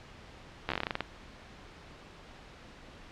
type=slowing click train; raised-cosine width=0.3 ms; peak=-14 dBFS; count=12; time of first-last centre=0.69-1.007 s; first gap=13 ms; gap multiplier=1.15; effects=pink hiss -51 dBFS RMS until 3.11 s + low-pass 4000 Hz 12 dB/octave